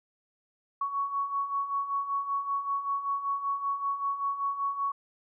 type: beating tone pair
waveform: sine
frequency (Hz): 1112 / 1117.2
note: C#6 / C#6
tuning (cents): +5 / +13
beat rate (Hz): 5.2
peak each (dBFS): -35 / -29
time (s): 0.81-4.92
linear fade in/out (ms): 5
effects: none